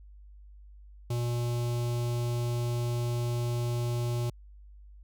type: tone with notch filter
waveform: square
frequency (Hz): 120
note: B2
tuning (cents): -49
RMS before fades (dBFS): -30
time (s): 1.1-4.3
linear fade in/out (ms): 5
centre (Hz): 1700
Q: 1
effects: added 50 Hz sine -48 dBFS peak until 5.03 s